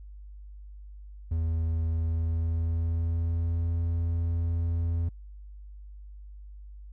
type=tone with pitch glide; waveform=triangle; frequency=81.6 to 84.14 Hz; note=E2 to E2; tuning=-17 to +36 cents; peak=-23 dBFS; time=1.31-5.09 s; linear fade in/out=5 ms; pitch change=+53 cents; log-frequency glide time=1.9-3.69 s; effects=added 50 Hz sine -42 dBFS peak until 6.92 s